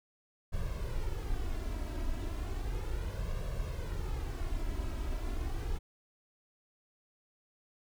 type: noise with flanger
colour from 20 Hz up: brown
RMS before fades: -35 dBFS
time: 0.52-5.79 s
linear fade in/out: 20 ms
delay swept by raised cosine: 1.8 to 3.1 ms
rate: 0.34 Hz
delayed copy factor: +0.65
effects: none